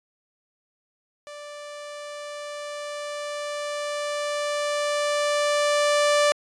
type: tone with level ramp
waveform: sawtooth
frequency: 587 Hz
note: D5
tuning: 1 cent flat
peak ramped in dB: -34 to -13 dBFS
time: 1.27-6.32 s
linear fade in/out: 0 ms
effects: resampled to 22050 Hz